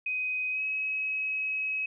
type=tone with pitch glide; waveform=sine; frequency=2511 to 2555 Hz; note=D#7 to D#7; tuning=+15 to +45 cents; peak=-28 dBFS; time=0.06-1.86 s; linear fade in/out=5 ms; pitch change=+30 cents; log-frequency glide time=0.51-0.61 s; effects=none